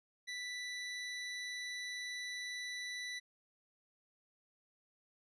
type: tone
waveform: 25% pulse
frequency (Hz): 1975.5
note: B6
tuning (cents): 0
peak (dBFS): -37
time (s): 0.27-3.2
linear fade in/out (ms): 20
effects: resampled to 22050 Hz